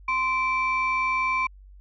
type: tone pair together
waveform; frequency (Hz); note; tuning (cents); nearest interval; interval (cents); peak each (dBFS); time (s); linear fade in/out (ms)
sine; 1039 / 2332; C6 / D7; -12 / -13; octave + major second; 1399; -23 / -24; 0.08-1.47; 5
effects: tanh soft clip ceiling -16 dBFS + added 48 Hz sine -45 dBFS peak until 1.8 s